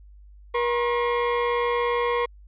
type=tone pair together; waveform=35% pulse; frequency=478.4 / 1074 Hz; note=A#4 / C6; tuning=+45 / +45 cents; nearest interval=octave + major second; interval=1400 cents; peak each=-21 / -25 dBFS; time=0.54-2.26 s; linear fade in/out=10 ms; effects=added 50 Hz sine -45 dBFS peak until 2.47 s + resampled to 8000 Hz